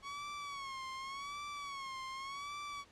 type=tone with vibrato; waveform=sawtooth; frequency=1108.7 Hz; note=C#6; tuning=in tune; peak=-38 dBFS; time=0.02-2.85 s; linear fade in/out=50 ms; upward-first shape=sine; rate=0.87 Hz; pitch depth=89 cents each way; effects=pink hiss -63 dBFS RMS until 2.91 s + low-pass 6000 Hz 12 dB/octave

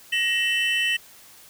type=tone cluster; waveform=triangle; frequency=1885 / 2658 / 3022 Hz; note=A#6 / E7 / F#7; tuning=+19 / +14 / +36 cents; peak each=-23 dBFS; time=0.12-0.97 s; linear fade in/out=10 ms; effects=tanh soft clip ceiling -9 dBFS + white hiss -49 dBFS RMS until 1.49 s

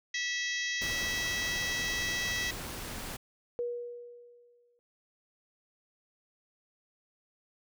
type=harmonic tone; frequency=650 Hz; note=E5; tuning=24 cents flat; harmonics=3 / 4 / 5 / 6 / 7 / 8 / 9 / 10; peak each=-33 / -41 / -40 / -41 / -46 / -43 / -43 / -46 dBFS; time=0.14-2.51 s; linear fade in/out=5 ms
type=noise; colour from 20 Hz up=pink; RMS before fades=-40 dBFS; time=0.81-3.17 s; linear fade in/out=10 ms
type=tone with exponential decay; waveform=sine; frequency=480.8 Hz; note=B4; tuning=46 cents flat; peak=-29 dBFS; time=3.59-4.79 s; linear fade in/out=0 ms; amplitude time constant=260 ms
effects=none

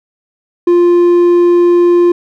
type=tone with hard clipping; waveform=sine; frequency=349.2 Hz; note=F4; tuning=in tune; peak=-6 dBFS; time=0.67-2.12 s; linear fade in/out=5 ms; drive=3 dB; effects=none

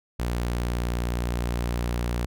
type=tone; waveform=sawtooth; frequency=59.6 Hz; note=A#1; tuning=39 cents sharp; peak=-21 dBFS; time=0.19-2.26 s; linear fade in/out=10 ms; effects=none

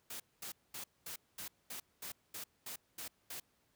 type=noise bursts; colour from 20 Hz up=white; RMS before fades=-45 dBFS; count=11; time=0.1-3.4 s; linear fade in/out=5 ms; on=100 ms; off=220 ms; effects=pink hiss -75 dBFS RMS until 3.75 s + high-pass 60 Hz 12 dB/octave

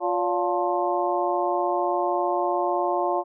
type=harmonic tone with a mistuned harmonic; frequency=176.7 Hz; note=F3; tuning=21 cents sharp; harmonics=2 / 3 / 4 / 5 / 6; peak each=-27 / -28 / -26 / -28 / -30 dBFS; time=0-3.24 s; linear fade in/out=50 ms; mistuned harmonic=3; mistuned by=+130 cents; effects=none

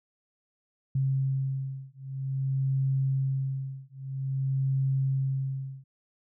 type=beating tone pair; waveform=sine; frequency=134.2 / 134.71 Hz; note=C3 / C#3; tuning=+44 / -49 cents; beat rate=0.51 Hz; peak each=-29 dBFS; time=0.95-5.84 s; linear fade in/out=5 ms; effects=none

